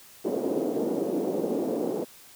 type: band-pass noise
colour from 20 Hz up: white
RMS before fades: -28 dBFS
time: 0.24-2.05 s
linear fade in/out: 20 ms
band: 240 to 480 Hz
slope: 24 dB/octave
effects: white hiss -51 dBFS RMS until 2.35 s